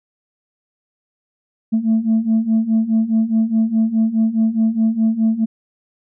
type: beating tone pair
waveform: sine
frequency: 219.9 / 224.7 Hz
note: A3 / A3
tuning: -1 / +37 cents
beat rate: 4.8 Hz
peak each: -17 / -14 dBFS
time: 1.72-5.46 s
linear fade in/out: 20 ms
effects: tanh soft clip ceiling -9 dBFS